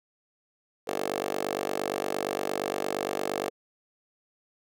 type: tone with high-pass filter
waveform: 10% pulse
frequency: 48.65 Hz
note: G1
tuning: 12 cents flat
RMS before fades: -31 dBFS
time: 0.87-3.5 s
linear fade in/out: 10 ms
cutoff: 470 Hz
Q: 9.6
effects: none